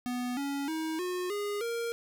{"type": "tone with pitch steps", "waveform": "square", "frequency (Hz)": [246.9, 280.4, 318.3, 361.5, 410.5, 466.1], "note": ["B3", "C#4", "D#4", "F#4", "G#4", "A#4"], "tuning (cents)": [0, 20, 39, -40, -20, 0], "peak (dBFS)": -32, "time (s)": [0.06, 1.92], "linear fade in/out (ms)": 0, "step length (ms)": 310, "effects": []}